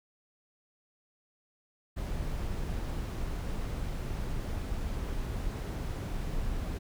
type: noise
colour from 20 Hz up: brown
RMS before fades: -34 dBFS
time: 1.96-6.79 s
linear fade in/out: 20 ms
effects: none